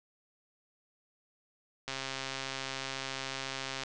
click train, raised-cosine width 0.2 ms, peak -19 dBFS, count 263, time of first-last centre 1.88-3.835 s, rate 134 Hz, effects resampled to 22050 Hz

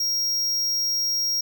square tone, 5600 Hz, F8, 4 cents sharp, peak -22 dBFS, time 0-1.41 s, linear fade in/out 5 ms, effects none

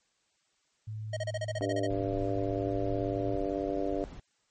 sine tone with pitch glide, 108 to 112.07 Hz, A2 to A2, -32 to +32 cents, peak -35 dBFS, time 0.87-3.36 s, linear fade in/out 10 ms, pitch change +64 cents, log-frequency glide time 2.38-3.21 s
square tone bursts, 628 Hz, D#5, 16 cents sharp, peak -32 dBFS, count 11, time 1.13-1.867 s, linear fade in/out 5 ms, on 37 ms, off 33 ms
harmonic tone, 98 Hz, G2, in tune, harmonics 3 / 4 / 5 / 6 / 7, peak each -34 / -35 / -37 / -36 / -38 dBFS, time 1.61-4.04 s, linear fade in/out 0 ms
brown noise, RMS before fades -42 dBFS, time 1.9-4.2 s, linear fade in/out 5 ms
effects white hiss -73 dBFS RMS until 4.5 s + MP3 32 kbps

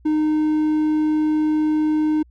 triangle tone, 307.4 Hz, D#4, 21 cents flat, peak -14 dBFS, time 0.05-2.23 s, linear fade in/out 10 ms, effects added 60 Hz sine -48 dBFS peak until 2.3 s

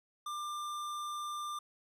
sine tone with hard clipping, 1192 Hz, D6, 25 cents sharp, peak -39 dBFS, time 0.26-1.59 s, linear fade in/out 5 ms, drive 16 dB, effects none

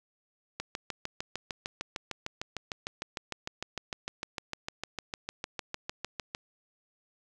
click train, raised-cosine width 0.2 ms, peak -17 dBFS, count 39, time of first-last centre 0.6-6.349 s, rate 6.61 Hz, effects none

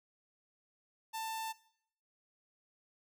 sawtooth tone with notch filter, 890 Hz, A5, 20 cents sharp, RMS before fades -40 dBFS, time 1.13-1.53 s, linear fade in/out 20 ms, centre 2000 Hz, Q 2, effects noise-tail reverb RT60 0.7 s tail -20 dB re dry

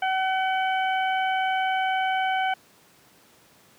harmonic tone, 757 Hz, F#5, 39 cents sharp, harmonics 1 / 2 / 3 / 4, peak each -23 / -29 / -33 / -35 dBFS, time 0.02-2.54 s, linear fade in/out 5 ms, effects pink hiss -56 dBFS RMS until 3.78 s + high-pass 150 Hz 12 dB/octave

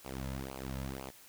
sawtooth tone with flanger, 66.4 Hz, C2, 26 cents sharp, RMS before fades -41 dBFS, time 0.04-1.11 s, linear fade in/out 20 ms, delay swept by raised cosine 0.52 to 2.72 ms, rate 2 Hz, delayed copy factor -0.95, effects white hiss -57 dBFS RMS until 1.28 s

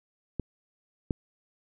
clicks, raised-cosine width 3 ms, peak -17 / -14 dBFS, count 2, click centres 0.397 / 1.108 s, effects none

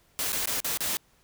white noise with dropouts, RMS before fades -29 dBFS, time 0.19-0.97 s, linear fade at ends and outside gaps 0 ms, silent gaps 0.321-0.329 / 0.457-0.474 / 0.603-0.645 / 0.773-0.806 s, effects pink hiss -64 dBFS RMS until 1.23 s

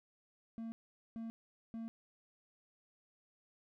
triangle tone bursts, 227 Hz, A#3, 46 cents flat, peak -39 dBFS, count 3, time 0.58-1.88 s, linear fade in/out 0 ms, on 140 ms, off 440 ms, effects none

